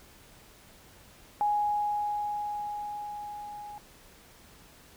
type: tone with level ramp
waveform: sine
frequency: 830.6 Hz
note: G#5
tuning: in tune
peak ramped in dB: -23 to -40 dBFS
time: 1.41-3.78 s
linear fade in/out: 0 ms
effects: pink hiss -55 dBFS RMS until 4.96 s